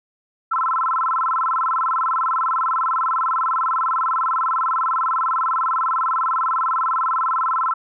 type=tone with vibrato; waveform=sine; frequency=1174.7 Hz; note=D6; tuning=in tune; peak=-17 dBFS; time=0.51-7.74 s; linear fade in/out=10 ms; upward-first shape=square; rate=20 Hz; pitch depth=220 cents each way; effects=none